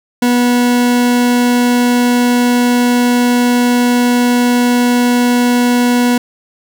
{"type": "tone", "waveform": "40% pulse", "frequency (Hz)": 244, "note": "B3", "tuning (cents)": -21, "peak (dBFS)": -8, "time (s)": [0.22, 6.18], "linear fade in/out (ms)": 5, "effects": []}